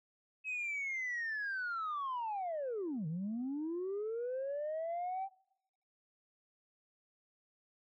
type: linear two-way sweep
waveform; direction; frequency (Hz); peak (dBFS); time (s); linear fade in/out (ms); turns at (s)
sine; down then up; 2574 to 149.8 to 786; -34; 0.44-5.29; 50; 3.07
effects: noise-tail reverb RT60 0.8 s tail -24 dB re dry + tanh soft clip ceiling -33 dBFS